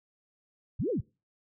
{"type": "linear two-way sweep", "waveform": "sine", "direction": "up then down", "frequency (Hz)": [64.1, 523.3, 64.1], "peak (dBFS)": -27, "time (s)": [0.79, 1.01], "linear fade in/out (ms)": 10, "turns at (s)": 0.9, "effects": ["noise-tail reverb RT60 0.3 s tail -25 dB re dry"]}